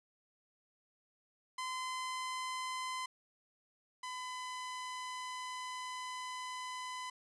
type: tone pair in turn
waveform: sawtooth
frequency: 1026 / 1009 Hz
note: C6 / B5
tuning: -34 / +37 cents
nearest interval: unison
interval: 29 cents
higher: first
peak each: -34 / -37 dBFS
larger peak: first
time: 1.58-3.06 / 4.03-7.1 s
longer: second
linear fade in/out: 5 ms
effects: resampled to 22050 Hz + 12-bit